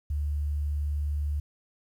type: tone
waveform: sine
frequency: 73.42 Hz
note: D2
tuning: in tune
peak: -26 dBFS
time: 0.1-1.4 s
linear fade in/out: 5 ms
effects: 10-bit